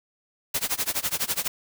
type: noise with tremolo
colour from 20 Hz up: white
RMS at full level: -24 dBFS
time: 0.54-1.48 s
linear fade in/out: 5 ms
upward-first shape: sine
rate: 12 Hz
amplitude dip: 95%
effects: none